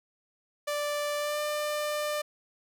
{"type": "tone with pitch glide", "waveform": "sawtooth", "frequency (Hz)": [587.3, 596.9], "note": ["D5", "D5"], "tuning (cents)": [0, 28], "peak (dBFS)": -25, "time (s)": [0.67, 2.22], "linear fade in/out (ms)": 10, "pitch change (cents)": 28, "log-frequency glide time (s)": [1.18, 1.4], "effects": []}